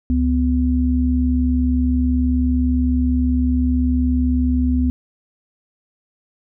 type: tone pair together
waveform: sine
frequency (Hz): 70.5 / 251.2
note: C#2 / B3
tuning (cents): +30 / +30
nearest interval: octave + minor seventh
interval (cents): 2200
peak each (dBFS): -17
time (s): 0.1-4.9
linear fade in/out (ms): 0
effects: none